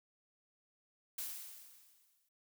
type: noise with exponential decay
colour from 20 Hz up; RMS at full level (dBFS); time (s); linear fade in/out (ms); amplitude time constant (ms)
blue; -40; 1.18-2.29; 5; 240
effects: none